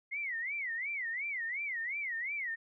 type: tone with vibrato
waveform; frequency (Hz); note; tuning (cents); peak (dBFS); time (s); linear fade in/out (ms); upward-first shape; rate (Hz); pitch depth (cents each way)
sine; 2065; C7; -23; -34; 0.11-2.56; 20; sine; 2.8; 230
effects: none